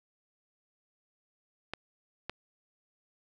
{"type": "clicks", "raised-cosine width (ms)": 0.3, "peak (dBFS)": -19, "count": 2, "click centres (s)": [1.736, 2.296], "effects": []}